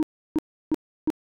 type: tone bursts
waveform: sine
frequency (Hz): 311.1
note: D#4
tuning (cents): 0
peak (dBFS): -16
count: 4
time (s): 0-1.102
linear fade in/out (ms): 0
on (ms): 28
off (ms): 330
effects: tanh soft clip ceiling -17 dBFS

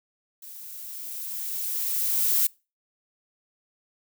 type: noise with level ramp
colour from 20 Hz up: violet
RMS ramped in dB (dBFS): -43 to -21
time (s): 0.42-2.47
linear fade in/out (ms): 5
effects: noise-tail reverb RT60 0.3 s tail -25 dB re dry

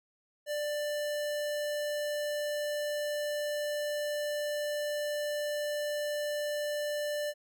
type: tone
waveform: square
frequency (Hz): 591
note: D5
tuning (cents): +11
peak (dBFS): -32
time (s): 0.46-7.34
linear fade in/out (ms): 50
effects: none

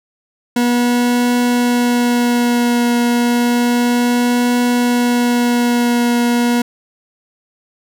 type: tone with vibrato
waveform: 40% pulse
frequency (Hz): 241.5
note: B3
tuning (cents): -39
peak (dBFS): -11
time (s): 0.56-6.62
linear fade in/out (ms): 5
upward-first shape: triangle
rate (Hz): 0.31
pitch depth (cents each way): 16
effects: none

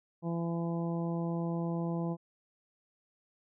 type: harmonic tone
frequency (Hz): 168.5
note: E3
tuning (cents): +38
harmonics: 1 / 2 / 3 / 4 / 5 / 6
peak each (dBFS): -32 / -38 / -42 / -44 / -46 / -48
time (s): 0.22-2.17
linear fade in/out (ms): 50
effects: none

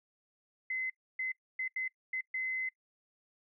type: tone bursts at uneven times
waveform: sine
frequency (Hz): 2047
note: C7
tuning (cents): -38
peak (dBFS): -32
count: 6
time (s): 0.7-0.9 / 1.19-1.32 / 1.59-1.68 / 1.76-1.88 / 2.13-2.21 / 2.34-2.69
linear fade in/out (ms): 5
effects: noise-tail reverb RT60 0.1 s tail -24 dB re dry

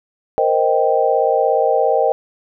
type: chord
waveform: sine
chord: C minor seventh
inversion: third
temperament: equal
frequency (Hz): 466.2 / 523.3 / 622.3 / 784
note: Bb4 / C5 / Eb5 / G5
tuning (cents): 0 / 0 / 0 / 0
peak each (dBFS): -18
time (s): 0.38-2.12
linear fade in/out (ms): 0
effects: none

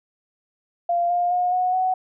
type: tone with pitch steps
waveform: sine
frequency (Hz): 693 / 705.5 / 718.3 / 731.2 / 744.5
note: F5 / F5 / F5 / F#5 / F#5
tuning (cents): -14 / +17 / +48 / -21 / +11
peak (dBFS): -18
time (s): 0.89-1.94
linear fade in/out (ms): 5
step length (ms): 210
effects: none

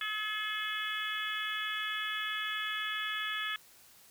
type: harmonic tone with a mistuned harmonic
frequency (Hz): 427.8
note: A4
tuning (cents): -49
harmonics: 3 / 4 / 5 / 6 / 7 / 8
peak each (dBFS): -40 / -37 / -42 / -43 / -44 / -39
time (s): 0.01-3.56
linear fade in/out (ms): 2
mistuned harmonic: 8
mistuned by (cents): -26
effects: white hiss -59 dBFS RMS until 4.1 s

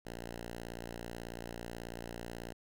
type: tone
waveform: 5% pulse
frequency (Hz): 58.27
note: A#1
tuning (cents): 0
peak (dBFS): -31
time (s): 0.05-2.53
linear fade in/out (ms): 10
effects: none

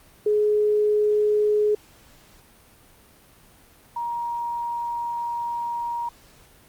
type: tone pair in turn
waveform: sine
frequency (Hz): 420.8 / 944.7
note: G#4 / A#5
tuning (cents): +23 / +23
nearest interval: octave + major second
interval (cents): 1400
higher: second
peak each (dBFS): -17 / -25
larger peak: first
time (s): 0.26-1.75 / 3.96-6.09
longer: second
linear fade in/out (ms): 5
effects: pink hiss -53 dBFS RMS until 6.68 s + Opus 32 kbps

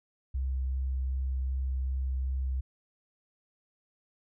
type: tone with vibrato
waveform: sine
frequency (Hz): 65.41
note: C2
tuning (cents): 0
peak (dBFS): -28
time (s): 0.34-2.61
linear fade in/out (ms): 10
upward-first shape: sine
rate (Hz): 2.6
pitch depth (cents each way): 10
effects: none

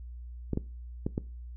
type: clicks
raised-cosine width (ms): 3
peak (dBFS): -16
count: 4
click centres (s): 0.533 / 0.574 / 1.065 / 1.179
effects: noise-tail reverb RT60 0.3 s tail -20 dB re dry + added 60 Hz sine -40 dBFS peak until 1.56 s

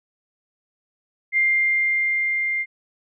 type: tone with level ramp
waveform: sine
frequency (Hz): 2100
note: C7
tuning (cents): +6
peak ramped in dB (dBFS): -15 to -21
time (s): 1.32-2.66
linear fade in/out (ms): 50
effects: none

